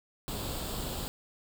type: noise with comb filter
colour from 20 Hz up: pink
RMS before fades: -36 dBFS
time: 0.28-1.08 s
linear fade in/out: 0 ms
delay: 0.25 ms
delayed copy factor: +0.6
effects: none